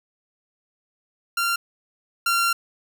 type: tone pair in turn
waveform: sawtooth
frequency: 1382 / 1376.7 Hz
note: F6 / F6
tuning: -19 / -25 cents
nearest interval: unison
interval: 6 cents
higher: first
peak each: -17 / -15 dBFS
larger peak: second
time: 1.37-1.56 / 2.26-2.53 s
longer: second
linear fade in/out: 5 ms
effects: none